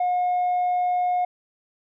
triangle tone with tanh clipping, 720 Hz, F#5, 47 cents flat, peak -20 dBFS, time 0-1.25 s, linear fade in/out 5 ms, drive 6 dB, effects none

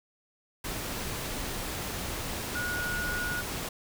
sine tone in noise, 1449 Hz, F#6, 37 cents flat, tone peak -31 dBFS, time 2.55-3.41 s, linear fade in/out 5 ms, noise pink, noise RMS -35 dBFS, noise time 0.64-3.69 s, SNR +1 dB, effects none

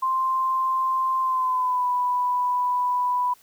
sine tone with pitch glide, 1046.5 to 989.5 Hz, C6 to B5, 0 to +3 cents, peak -20 dBFS, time 0.02-3.34 s, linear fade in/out 10 ms, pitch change -97 cents, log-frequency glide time 1.21-1.87 s, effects white hiss -56 dBFS RMS until 3.42 s

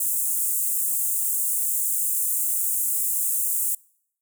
pink high-pass noise, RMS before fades -24 dBFS, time 0-3.75 s, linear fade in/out 5 ms, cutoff 7700 Hz, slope 48 dB/octave, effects noise-tail reverb RT60 0.7 s tail -26 dB re dry

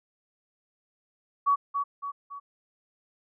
sine tone with echo, 1129 Hz, C#6, 31 cents sharp, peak -19 dBFS, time 1.46-1.56 s, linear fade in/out 20 ms, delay 280 ms, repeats 3, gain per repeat -6 dB, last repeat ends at 2.4 s, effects none

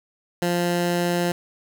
15% pulse tone, 174.61 Hz, F3, in tune, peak -14 dBFS, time 0.42-1.32 s, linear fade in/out 2 ms, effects none

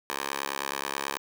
10% pulse tone with high-pass filter, 69.3 Hz, C#2, in tune, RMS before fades -33 dBFS, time 0.1-1.18 s, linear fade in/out 0 ms, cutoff 810 Hz, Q 0.88, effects none

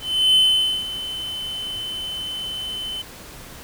triangle tone with ADSR envelope, 3047 Hz, G7, 50 cents flat, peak -10 dBFS, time 0-3.02 s, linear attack 350 ms, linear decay 490 ms, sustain -15 dB, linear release 6 ms, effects pink hiss -40 dBFS RMS until 3.63 s

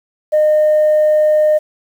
sine tone, 611 Hz, D#5, 32 cents flat, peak -7 dBFS, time 0.32-1.59 s, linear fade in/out 20 ms, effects tanh soft clip ceiling -6 dBFS + 7-bit

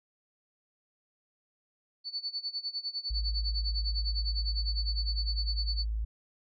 sine tone with tremolo, 4480 Hz, C#8, 18 cents sharp, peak -30 dBFS, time 2.04-5.86 s, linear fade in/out 50 ms, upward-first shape sine, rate 9.9 Hz, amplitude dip 90%
sine tone, 54.3 Hz, A1, 22 cents flat, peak -29 dBFS, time 3.1-6.05 s, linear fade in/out 10 ms
effects none

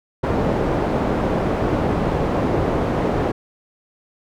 white low-pass noise, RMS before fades -20 dBFS, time 0.23-3.32 s, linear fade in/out 10 ms, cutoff 550 Hz, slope 12 dB/octave, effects none

